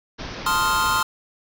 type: low-pass noise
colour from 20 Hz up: pink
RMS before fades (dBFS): -33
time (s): 0.18-1.03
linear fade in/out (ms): 20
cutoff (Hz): 5900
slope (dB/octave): 96
type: chord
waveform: square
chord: F dominant seventh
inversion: first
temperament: equal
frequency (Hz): 880 / 1046.5 / 1244.5 / 1396.9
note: A5 / C6 / Eb6 / F6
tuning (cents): 0 / 0 / 0 / 0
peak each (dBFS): -28 / -23 / -26 / -24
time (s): 0.46-1.03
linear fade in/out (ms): 5
effects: none